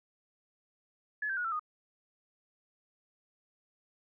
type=tone with pitch steps; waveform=sine; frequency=1707 / 1574.4 / 1452.1 / 1339.3 / 1235.2 Hz; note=G#6 / G6 / F#6 / E6 / D#6; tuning=+47 / +7 / -33 / +27 / -13 cents; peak=-31 dBFS; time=1.22-1.595 s; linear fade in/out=5 ms; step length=75 ms; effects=none